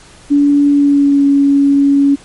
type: tone with pitch glide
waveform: sine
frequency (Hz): 286.5 to 280.4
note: D4 to C#4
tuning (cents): -43 to +20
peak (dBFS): -6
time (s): 0.3-2.16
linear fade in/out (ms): 20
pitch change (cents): -37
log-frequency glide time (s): 0.69-1.25
effects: pink hiss -40 dBFS RMS until 2.24 s + MP3 48 kbps